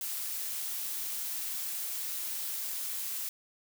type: noise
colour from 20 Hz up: blue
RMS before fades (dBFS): -36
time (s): 0.01-3.29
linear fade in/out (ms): 2
effects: none